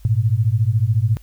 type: beating tone pair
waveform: sine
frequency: 103.83 / 117.83 Hz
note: G#2 / A#2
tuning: 0 / +19 cents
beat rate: 14 Hz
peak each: -17 dBFS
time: 0.05-1.17 s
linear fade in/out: 0 ms
effects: added 50 Hz sine -41 dBFS peak until 1.22 s + white hiss -56 dBFS RMS until 1.22 s